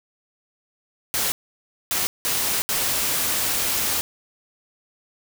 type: noise bursts at uneven times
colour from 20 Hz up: white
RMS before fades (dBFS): -23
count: 4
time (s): 1.14-1.32 / 1.91-2.07 / 2.25-2.62 / 2.69-4.01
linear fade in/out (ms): 0
effects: none